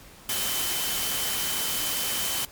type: tone in noise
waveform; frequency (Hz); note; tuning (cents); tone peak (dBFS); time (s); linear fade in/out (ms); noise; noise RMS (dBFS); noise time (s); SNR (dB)
sine; 3061; G7; -42; -34; 0.29-2.45; 2; white; -28; 0.29-2.45; -9
effects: pink hiss -49 dBFS RMS until 2.51 s + MP3 96 kbps